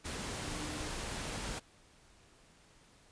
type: tone in noise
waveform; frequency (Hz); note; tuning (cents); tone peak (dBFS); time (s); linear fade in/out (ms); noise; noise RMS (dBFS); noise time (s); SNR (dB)
sine; 301.5; D4; +46; -46; 0.43-0.89; 20; pink; -40; 0.04-1.6; -9
effects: pink hiss -63 dBFS RMS until 3.11 s + resampled to 22050 Hz